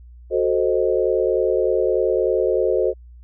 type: chord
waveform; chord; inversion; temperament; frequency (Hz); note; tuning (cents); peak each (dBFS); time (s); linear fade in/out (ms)
sine; F# diminished seventh; none; equal; 370 / 440 / 523.3 / 622.3; F#4 / A4 / C5 / Eb5; 0 / 0 / 0 / 0; -21 / -21 / -21 / -25; 0.3-2.94; 50
effects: added 60 Hz sine -40 dBFS peak until 3.23 s